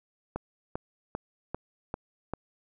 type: click train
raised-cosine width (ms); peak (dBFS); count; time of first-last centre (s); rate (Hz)
1; -18; 6; 0.36-2.336; 2.53
effects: none